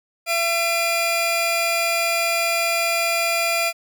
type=tone pair together; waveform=sawtooth; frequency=675 / 2405 Hz; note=E5 / D7; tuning=+41 / +41 cents; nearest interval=octave + minor seventh; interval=2200 cents; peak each=-18 dBFS; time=0.26-3.73 s; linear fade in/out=50 ms; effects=none